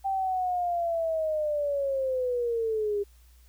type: linear sweep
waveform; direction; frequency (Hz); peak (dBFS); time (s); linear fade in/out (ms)
sine; down; 784 to 400.9; -25; 0.04-3.04; 20
effects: added 60 Hz sine -53 dBFS peak until 3.48 s + white hiss -64 dBFS RMS until 3.48 s